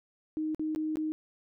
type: tone with dropouts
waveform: sine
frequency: 311.1 Hz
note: D#4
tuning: in tune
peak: -29 dBFS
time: 0.37-1.12 s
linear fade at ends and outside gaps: 0 ms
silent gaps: 0.547-0.595 / 0.749-0.76 / 0.957-0.97 s
effects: none